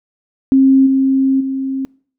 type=tone with level steps; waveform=sine; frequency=267.4 Hz; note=C4; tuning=38 cents sharp; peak=-6 / -10 / -17 dBFS; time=0.52-1.85 s; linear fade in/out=0 ms; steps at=0.86 / 1.4 s; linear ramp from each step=10 ms; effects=noise-tail reverb RT60 0.5 s tail -25 dB re dry